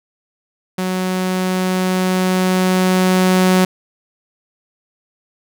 sawtooth tone with level ramp, 185 Hz, F#3, in tune, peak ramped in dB -14 to -6 dBFS, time 0.78-3.65 s, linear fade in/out 5 ms, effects none

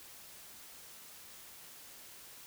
silence, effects white hiss -53 dBFS RMS until 2.46 s

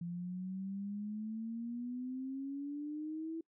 sine exponential sweep, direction up, 170.4 to 329.6 Hz, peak -38 dBFS, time 0.01-3.41 s, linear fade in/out 5 ms, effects noise-tail reverb RT60 0.1 s tail -26 dB re dry

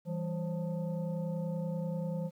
sine tone with frequency modulation, 164.81 Hz, E3, in tune, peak -32 dBFS, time 0.05-2.31 s, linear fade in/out 50 ms, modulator 360 Hz, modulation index 0.91, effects 11-bit

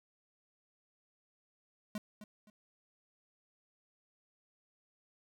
square tone with echo, 210.6 Hz, G#3, 24 cents sharp, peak -37 dBFS, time 1.95-1.98 s, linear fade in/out 2 ms, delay 260 ms, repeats 2, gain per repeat -11 dB, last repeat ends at 2.5 s, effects 13-bit

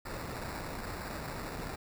pink noise with sample-and-hold, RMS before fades -40 dBFS, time 0.05-1.76 s, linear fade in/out 10 ms, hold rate 3150 Hz, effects none

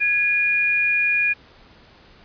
sine tone pair together, 1663.4 / 2433 Hz, G#6 / D#7, +2 / -39 cents, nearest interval perfect fifth, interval 659 cents, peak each -25 / -17 dBFS, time 0-1.34 s, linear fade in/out 20 ms, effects pink hiss -50 dBFS RMS until 2.24 s + resampled to 11025 Hz

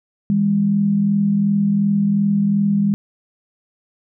sine tone pair together, 159.55 / 202.3 Hz, D#3 / G#3, +44 / -45 cents, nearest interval major third, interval 411 cents, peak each -23 / -14 dBFS, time 0.3-2.94 s, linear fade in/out 0 ms, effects none

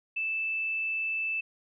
sine tone, 2637 Hz, E7, in tune, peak -28 dBFS, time 0.16-1.41 s, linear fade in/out 10 ms, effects none

